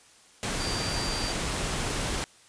sine tone in noise, 4699 Hz, D8, in tune, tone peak -34 dBFS, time 0.6-1.32 s, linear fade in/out 0 ms, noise pink, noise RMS -30 dBFS, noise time 0.43-2.24 s, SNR -7 dB, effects white hiss -56 dBFS RMS until 2.48 s + resampled to 22050 Hz

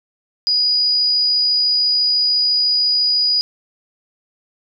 sine tone, 4917 Hz, D#8, 21 cents flat, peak -13 dBFS, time 0.47-3.41 s, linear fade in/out 0 ms, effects 9-bit

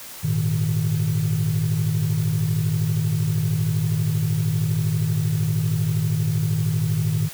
sine chord, Ab suspended second, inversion none, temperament equal, 103.83 / 116.54 / 155.56 Hz, Ab2 / Bb2 / Eb3, 0 / 0 / 0 cents, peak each -23 / -23 / -20 dBFS, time 0.23-7.29 s, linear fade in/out 20 ms, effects tanh soft clip ceiling -14 dBFS + white hiss -38 dBFS RMS until 7.33 s

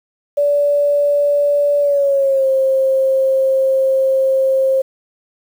sine tone with pitch glide, 577 to 532.2 Hz, D5 to C5, -31 to +29 cents, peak -11 dBFS, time 0.37-4.82 s, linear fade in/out 10 ms, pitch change -140 cents, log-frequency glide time 1.8-2.47 s, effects 7-bit

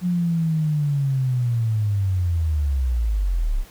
sine linear sweep, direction down, 180.7 to 31 Hz, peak -18 dBFS, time 0.01-3.65 s, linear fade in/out 50 ms, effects pink hiss -48 dBFS RMS until 3.7 s

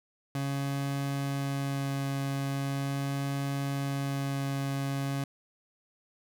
30% pulse tone with vibrato, 138.59 Hz, C#3, in tune, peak -27 dBFS, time 0.35-5.24 s, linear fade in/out 2 ms, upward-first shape sine, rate 0.4 Hz, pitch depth 9 cents each way, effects none

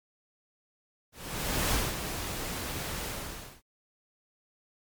pink noise with ADSR envelope, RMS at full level -27 dBFS, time 1.12-3.62 s, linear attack 600 ms, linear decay 210 ms, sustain -8 dB, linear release 560 ms, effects MP3 96 kbps

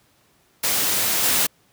white noise with level steps, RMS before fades -21 / -19 dBFS, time 0.63-1.47 s, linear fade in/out 10 ms, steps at 1.23 s, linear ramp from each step 10 ms, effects pink hiss -60 dBFS RMS until 1.72 s + high-pass 80 Hz 12 dB/octave

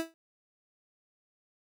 30% pulse tone with exponential decay, 327.1 Hz, E4, 13 cents flat, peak -25 dBFS, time 0-0.14 s, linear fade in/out 0 ms, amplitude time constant 29 ms, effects none

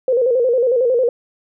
sine tone with vibrato, 493.9 Hz, B4, in tune, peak -12 dBFS, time 0.08-1.09 s, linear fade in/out 2 ms, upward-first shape square, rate 11 Hz, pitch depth 83 cents each way, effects none

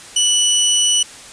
20% pulse tone, 2960 Hz, F#7, in tune, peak -7 dBFS, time 0.16-1.03 s, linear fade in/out 5 ms, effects white hiss -37 dBFS RMS until 1.32 s + resampled to 22050 Hz

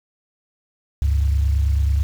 sine tone pair together, 70.5 / 99.7 Hz, C#2 / G2, +30 / +30 cents, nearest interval tritone, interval 600 cents, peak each -15 / -23 dBFS, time 1.02-2.03 s, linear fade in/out 0 ms, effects tanh soft clip ceiling -8 dBFS + 7-bit

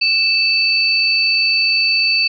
sine tone pair together, 2637 / 4537 Hz, E7 / C#8, 0 / +39 cents, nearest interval major sixth, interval 939 cents, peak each -15 dBFS, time 0.01-2.28 s, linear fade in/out 10 ms, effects none

